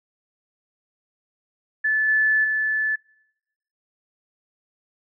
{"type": "tone with level steps", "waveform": "sine", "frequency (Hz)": 1739, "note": "A6", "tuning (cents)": -21, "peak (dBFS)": [-18, -16, -20], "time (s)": [1.84, 2.96], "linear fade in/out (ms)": 10, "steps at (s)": [2.08, 2.44], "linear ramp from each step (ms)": 5, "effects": ["noise-tail reverb RT60 0.9 s tail -25 dB re dry"]}